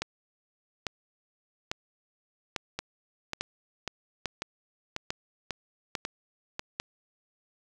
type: two click trains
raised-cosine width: 0.2 ms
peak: -15 / -13 dBFS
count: 8 / 9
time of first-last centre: 2.79-6.594 / 0.02-6.8 s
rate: 1.84 / 1.18 Hz
effects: 8-bit